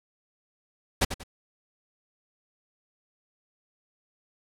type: noise with echo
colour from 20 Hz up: pink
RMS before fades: -21 dBFS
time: 1.01-1.05 s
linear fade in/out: 10 ms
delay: 93 ms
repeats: 2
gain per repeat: -10 dB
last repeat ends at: 1.236 s
effects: low-pass 11000 Hz 12 dB/octave